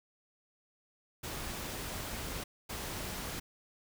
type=noise bursts at uneven times; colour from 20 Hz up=pink; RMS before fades=-40 dBFS; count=2; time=1.23-2.44 / 2.69-3.4 s; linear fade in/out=10 ms; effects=none